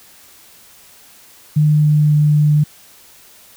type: tone with pitch glide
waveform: sine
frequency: 151.3 to 149.56 Hz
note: D#3 to D3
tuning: -48 to +32 cents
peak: -9 dBFS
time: 1.56-2.64 s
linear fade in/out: 10 ms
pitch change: -20 cents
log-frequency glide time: 1.66-2.13 s
effects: white hiss -45 dBFS RMS until 3.56 s